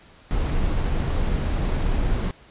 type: noise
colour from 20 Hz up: brown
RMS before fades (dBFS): -22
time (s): 0.31-2.31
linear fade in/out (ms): 0
effects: pink hiss -51 dBFS RMS until 2.5 s + resampled to 8000 Hz